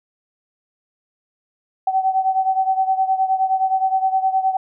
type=beating tone pair; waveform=sine; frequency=760 / 769.6 Hz; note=F#5 / G5; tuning=+46 / -32 cents; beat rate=9.6 Hz; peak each=-17 / -21 dBFS; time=1.87-4.57 s; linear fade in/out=5 ms; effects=none